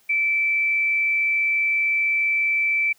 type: tone with frequency modulation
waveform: sine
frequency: 2323 Hz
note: D7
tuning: 20 cents flat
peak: -18 dBFS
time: 0.09-2.93 s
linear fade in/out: 10 ms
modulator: 95.3 Hz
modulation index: 0.29
effects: white hiss -59 dBFS RMS until 2.98 s